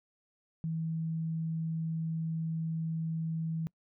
sine tone, 162 Hz, E3, 30 cents flat, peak -31 dBFS, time 0.64-3.67 s, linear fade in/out 0 ms, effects noise-tail reverb RT60 0.1 s tail -25 dB re dry

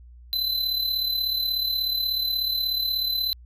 square tone with amplitude modulation, 4033 Hz, B7, 36 cents sharp, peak -21 dBFS, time 0.33-3.33 s, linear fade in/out 0 ms, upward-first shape sine, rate 36.5 Hz, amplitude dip 55%, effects added 60 Hz sine -44 dBFS peak until 3.45 s

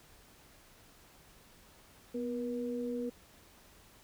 sine tone pair together, 246.9 / 479.5 Hz, B3 / A#4, 0 / +49 cents, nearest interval major seventh, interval 1149 cents, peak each -36 / -37 dBFS, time 2.14-3.1 s, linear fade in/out 10 ms, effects pink hiss -60 dBFS RMS until 4.03 s

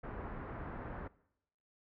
pink low-pass noise, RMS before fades -44 dBFS, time 0.03-1.08 s, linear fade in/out 10 ms, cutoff 1600 Hz, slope 24 dB/octave, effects noise-tail reverb RT60 0.8 s tail -21 dB re dry

